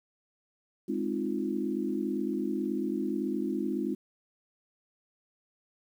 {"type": "chord", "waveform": "sine", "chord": "F minor seventh", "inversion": "first", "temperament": "equal", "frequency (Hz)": [207.7, 261.6, 311.1, 349.2], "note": ["Ab3", "C4", "Eb4", "F4"], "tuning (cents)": [0, 0, 0, 0], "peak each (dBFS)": -34, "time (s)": [0.88, 3.95], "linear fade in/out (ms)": 10, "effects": ["10-bit"]}